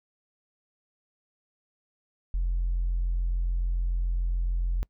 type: tone with tanh clipping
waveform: triangle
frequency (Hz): 43.48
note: F1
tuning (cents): -7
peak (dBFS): -24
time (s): 2.34-4.83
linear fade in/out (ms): 0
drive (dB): 5
effects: noise-tail reverb RT60 0.1 s tail -24 dB re dry